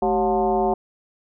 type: tone with frequency modulation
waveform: sine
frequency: 552 Hz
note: C#5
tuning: 7 cents flat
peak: -17 dBFS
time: 0.02-0.74 s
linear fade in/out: 5 ms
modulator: 168 Hz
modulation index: 1.9
effects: none